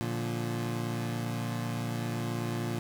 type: chord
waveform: 25% pulse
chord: Bb major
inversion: none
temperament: equal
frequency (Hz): 116.54 / 146.83 / 174.61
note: Bb2 / D3 / F3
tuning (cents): 0 / 0 / 0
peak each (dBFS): -29 / -35 / -35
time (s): 0.01-2.79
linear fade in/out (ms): 0
effects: none